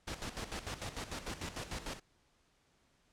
pink noise with tremolo, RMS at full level -40 dBFS, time 0.07-2 s, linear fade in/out 10 ms, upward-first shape square, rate 6.7 Hz, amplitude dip 70%, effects pink hiss -72 dBFS RMS until 3.12 s + low-pass 8000 Hz 12 dB/octave

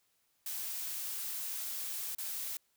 blue noise with dropouts, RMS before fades -39 dBFS, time 0.46-2.57 s, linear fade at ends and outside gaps 2 ms, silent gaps 2.15-2.183 s, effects white hiss -75 dBFS RMS until 2.76 s

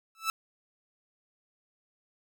sawtooth tone with exponential growth, 1316 Hz, E6, 3 cents flat, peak -20 dBFS, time 0.15-0.3 s, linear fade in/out 1 ms, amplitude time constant 31 ms, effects none

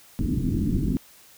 white low-pass noise, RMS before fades -24 dBFS, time 0.19-0.97 s, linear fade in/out 0 ms, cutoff 310 Hz, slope 48 dB/octave, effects white hiss -52 dBFS RMS until 1.37 s

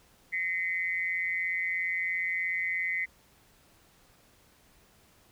sine tone with amplitude modulation, 2044 Hz, C7, 41 cents flat, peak -24 dBFS, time 0.32-3.06 s, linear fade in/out 20 ms, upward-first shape sine, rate 177 Hz, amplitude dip 90%, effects pink hiss -62 dBFS RMS until 5.31 s

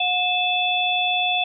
sine tone cluster, 725 / 2617 / 3458 Hz, F#5 / E7 / A7, -35 / -13 / -31 cents, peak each -23 dBFS, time 0-1.44 s, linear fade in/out 5 ms, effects none

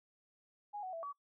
sine tone with pitch steps, 826 / 745 / 662 / 1138 Hz, G#5 / F#5 / E5 / C#6, -10 / +12 / +7 / +45 cents, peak -40 dBFS, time 0.73-1.13 s, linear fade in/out 20 ms, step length 100 ms, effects noise-tail reverb RT60 0.1 s tail -21 dB re dry

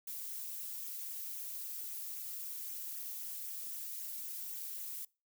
violet noise with flanger, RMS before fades -43 dBFS, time 0.07-5.05 s, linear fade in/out 5 ms, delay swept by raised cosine 0.21 to 3.71 ms, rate 3.8 Hz, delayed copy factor -0.65, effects noise-tail reverb RT60 0.3 s tail -24 dB re dry

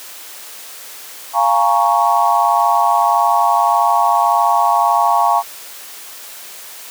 sine chord, Bb minor seventh, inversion second, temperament equal, 698.5 / 830.6 / 932.3 / 1108.7 Hz, F5 / Ab5 / Bb5 / Db6, 0 / 0 / 0 / 0 cents, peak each -16 dBFS, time 1.33-5.43 s, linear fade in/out 50 ms, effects white hiss -34 dBFS RMS until 6.9 s + high-pass 400 Hz 12 dB/octave

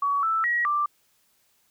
sine tone with pitch steps, 1130 / 1321 / 1908 / 1178 Hz, C#6 / E6 / A#6 / D6, +33 / +3 / +40 / +5 cents, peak -21 dBFS, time 0.02-0.86 s, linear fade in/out 5 ms, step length 210 ms, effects white hiss -66 dBFS RMS until 1.7 s

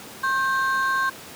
triangle ring-modulated tone, 1320 Hz, E6, 2 cents sharp, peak -15 dBFS, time 0.23-1.1 s, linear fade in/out 10 ms, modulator 247 Hz, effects pink hiss -40 dBFS RMS until 1.35 s + high-pass 150 Hz 12 dB/octave

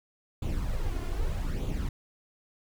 brown noise with flanger, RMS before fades -30 dBFS, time 0.42-1.89 s, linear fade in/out 5 ms, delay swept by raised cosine 0.28 to 2.88 ms, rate 0.81 Hz, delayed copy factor +0.6, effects none

